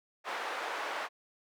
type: band-pass noise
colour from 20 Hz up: white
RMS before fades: -37 dBFS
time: 0.24-1.09 s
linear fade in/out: 50 ms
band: 510 to 1500 Hz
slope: 12 dB/octave
effects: high-pass 300 Hz 12 dB/octave